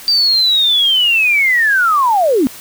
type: linear sweep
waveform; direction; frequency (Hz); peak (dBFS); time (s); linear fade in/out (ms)
sine; down; 4699 to 233.1; -9; 0.08-2.47; 0
effects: white hiss -34 dBFS RMS until 2.6 s